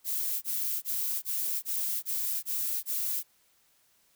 violet noise bursts, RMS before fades -31 dBFS, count 8, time 0.04-3.234 s, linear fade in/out 50 ms, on 380 ms, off 22 ms, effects white hiss -67 dBFS RMS until 4.15 s

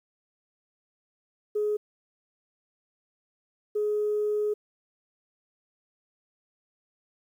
sine tone bursts at uneven times, 420 Hz, G#4, 19 cents sharp, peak -23 dBFS, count 2, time 1.55-1.77 / 3.75-4.54 s, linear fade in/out 10 ms, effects tanh soft clip ceiling -19 dBFS + 10-bit

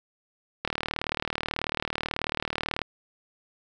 click train, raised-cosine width 0.3 ms, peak -11 dBFS, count 84, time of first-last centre 0.65-2.817 s, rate 38.3 Hz, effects none

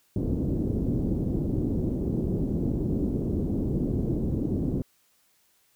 white low-pass noise, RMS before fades -27 dBFS, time 0.16-4.82 s, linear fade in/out 0 ms, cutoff 330 Hz, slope 24 dB/octave, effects white hiss -66 dBFS RMS until 5.75 s

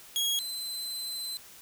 sawtooth tone pair in turn, 3305 / 4056 Hz, G#7 / B7, -9 / +45 cents, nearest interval major third, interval 354 cents, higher second, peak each -23 / -31 dBFS, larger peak first, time 0.16-0.39 / 0.39-1.37 s, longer second, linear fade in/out 0 ms, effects white hiss -51 dBFS RMS until 1.61 s

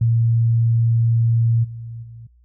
sine tone with level steps, 115.5 Hz, A#2, 16 cents flat, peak -13 / -29 / -35 dBFS, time 0.01-2.27 s, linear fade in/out 5 ms, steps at 1.63 / 2.02 s, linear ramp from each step 20 ms, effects added 60 Hz sine -50 dBFS peak until 2.44 s

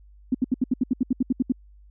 sine tone bursts, 254.1 Hz, B3, 49 cents sharp, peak -17 dBFS, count 13, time 0.32-1.522 s, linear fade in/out 5 ms, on 26 ms, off 72 ms, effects added 50 Hz sine -48 dBFS peak until 1.9 s

